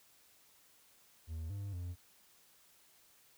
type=tone with pitch steps; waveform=triangle; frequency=80.5 / 100 / 88.1 Hz; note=E2 / G2 / F2; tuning=-41 / +35 / +16 cents; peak=-37 dBFS; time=1.27-1.96 s; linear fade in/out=50 ms; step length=230 ms; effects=white hiss -66 dBFS RMS until 3.37 s